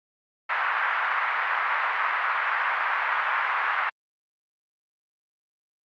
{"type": "band-pass noise", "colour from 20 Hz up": "pink", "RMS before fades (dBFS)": -25, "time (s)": [0.49, 3.9], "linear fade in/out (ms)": 10, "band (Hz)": [1000, 2000], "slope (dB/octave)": 24, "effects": ["Opus 48 kbps"]}